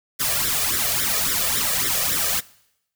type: noise with flanger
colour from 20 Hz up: white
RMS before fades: -22 dBFS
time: 0.19-2.41 s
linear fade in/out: 20 ms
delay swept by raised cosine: 0.54 to 1.74 ms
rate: 3.6 Hz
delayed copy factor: +0.9
effects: noise-tail reverb RT60 0.8 s tail -22 dB re dry

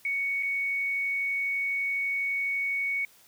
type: tone with dropouts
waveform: sine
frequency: 2227 Hz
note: C#7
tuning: 7 cents sharp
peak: -26 dBFS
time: 0.05-3.05 s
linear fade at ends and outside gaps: 2 ms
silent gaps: 0.427-0.431 s
effects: white hiss -58 dBFS RMS until 3.27 s

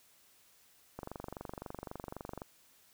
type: click train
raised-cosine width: 1 ms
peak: -27 dBFS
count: 35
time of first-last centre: 0.99-2.419 s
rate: 23.8 Hz
effects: white hiss -65 dBFS RMS until 2.93 s

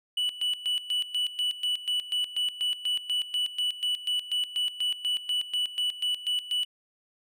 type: tone with tremolo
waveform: triangle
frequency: 2960 Hz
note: F#7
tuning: in tune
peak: -23 dBFS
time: 0.17-6.65 s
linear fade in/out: 5 ms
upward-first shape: square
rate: 4.1 Hz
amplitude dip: 80%
effects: none

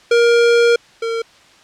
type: tone pair in turn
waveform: square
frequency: 470.8 / 457.1 Hz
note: A#4 / A#4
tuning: +17 / -34 cents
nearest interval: minor second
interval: 51 cents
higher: first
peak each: -10 / -19 dBFS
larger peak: first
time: 0.11-0.76 / 1.02-1.22 s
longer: first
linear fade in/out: 5 ms
effects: white hiss -47 dBFS RMS until 1.63 s + low-pass 5000 Hz 12 dB/octave

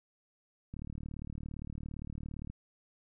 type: click train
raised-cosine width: 5 ms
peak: -30 dBFS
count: 67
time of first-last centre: 0.74-2.5 s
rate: 37.5 Hz
effects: none

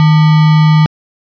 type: tone with sample-and-hold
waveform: sine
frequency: 155.56 Hz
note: D#3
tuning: in tune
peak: -4 dBFS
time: 0-0.86 s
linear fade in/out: 0 ms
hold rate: 1050 Hz
effects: resampled to 11025 Hz

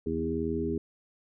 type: harmonic tone with a mistuned harmonic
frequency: 81.1 Hz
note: E2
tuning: 28 cents flat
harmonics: 1 / 2 / 3 / 4 / 5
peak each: -37 / -38 / -33 / -34 / -32 dBFS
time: 0.06-0.78 s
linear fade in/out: 5 ms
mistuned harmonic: 2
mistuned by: +27 cents
effects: none

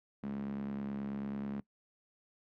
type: tone with high-pass filter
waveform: sawtooth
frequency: 69.3 Hz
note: C#2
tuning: in tune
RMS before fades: -39 dBFS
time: 0.23-1.6 s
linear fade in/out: 0 ms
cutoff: 200 Hz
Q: 5.7
effects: noise-tail reverb RT60 0.1 s tail -21 dB re dry + low-pass 2000 Hz 12 dB/octave

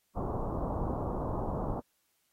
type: low-pass noise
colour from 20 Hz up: pink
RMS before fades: -34 dBFS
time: 0.15-1.81 s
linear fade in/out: 20 ms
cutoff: 1100 Hz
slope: 48 dB/octave
effects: white hiss -75 dBFS RMS until 2.32 s + AAC 48 kbps

